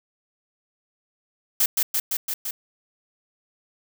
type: noise with echo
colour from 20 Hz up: blue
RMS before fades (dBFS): -19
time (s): 1.6-1.66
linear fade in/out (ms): 5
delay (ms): 170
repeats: 5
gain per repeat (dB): -2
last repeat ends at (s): 2.51
effects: none